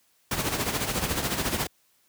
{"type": "noise with tremolo", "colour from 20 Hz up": "pink", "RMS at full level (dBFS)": -25, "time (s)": [0.31, 1.67], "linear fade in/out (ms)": 5, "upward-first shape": "sine", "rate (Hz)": 14, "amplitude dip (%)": 60, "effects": ["white hiss -66 dBFS RMS until 2.08 s", "high-pass 60 Hz 12 dB/octave"]}